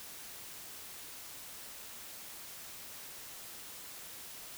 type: silence
effects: white hiss -48 dBFS RMS until 4.57 s